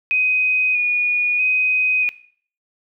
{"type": "tone with vibrato", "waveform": "sine", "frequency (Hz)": 2481, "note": "D#7", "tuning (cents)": -6, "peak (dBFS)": -15, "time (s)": [0.11, 2.09], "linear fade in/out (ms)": 0, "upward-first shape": "square", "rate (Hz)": 0.78, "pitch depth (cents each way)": 20, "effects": ["noise-tail reverb RT60 0.5 s tail -18 dB re dry"]}